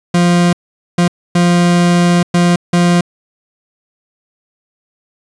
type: tone bursts at uneven times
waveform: 40% pulse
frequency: 174.61 Hz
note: F3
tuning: in tune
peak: -7 dBFS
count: 5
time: 0.14-0.53 / 0.98-1.08 / 1.35-2.23 / 2.34-2.56 / 2.73-3.01 s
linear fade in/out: 5 ms
effects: resampled to 22050 Hz